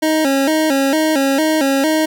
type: tone with vibrato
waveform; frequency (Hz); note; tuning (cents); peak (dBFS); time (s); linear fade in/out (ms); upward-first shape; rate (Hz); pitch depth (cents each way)
25% pulse; 292.4; D4; -7; -9; 0.02-2.06; 10; square; 2.2; 120
effects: none